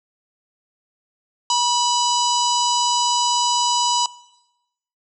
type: harmonic tone with a mistuned harmonic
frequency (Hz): 988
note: B5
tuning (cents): 0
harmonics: 1 / 3 / 4 / 5 / 6 / 7 / 8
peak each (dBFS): -18 / -25 / -27 / -25 / -28 / -26 / -30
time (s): 1.5-4.06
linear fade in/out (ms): 2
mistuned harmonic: 1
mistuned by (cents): -34
effects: noise-tail reverb RT60 0.9 s tail -20 dB re dry